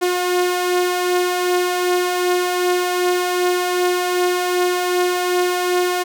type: beating tone pair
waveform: sawtooth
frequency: 356.8 / 359.4 Hz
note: F4 / F4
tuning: +37 / +50 cents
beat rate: 2.6 Hz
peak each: -21 / -13 dBFS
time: 0.01-6.04 s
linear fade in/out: 20 ms
effects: none